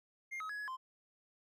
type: tone with pitch steps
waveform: triangle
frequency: 2118 / 1274 / 1677 / 1687 / 1041 Hz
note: C7 / D#6 / G#6 / G#6 / C6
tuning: +21 / +41 / +16 / +27 / -9 cents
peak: -38 dBFS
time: 0.31-0.77 s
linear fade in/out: 20 ms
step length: 92 ms
effects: none